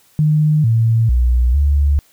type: tone with pitch steps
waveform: sine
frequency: 152.6 / 113.7 / 61.1 / 71.6 Hz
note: D#3 / A#2 / B1 / D2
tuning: -33 / -43 / -18 / -43 cents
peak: -10 dBFS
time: 0.19-1.99 s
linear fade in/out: 0 ms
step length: 450 ms
effects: white hiss -53 dBFS RMS until 2.12 s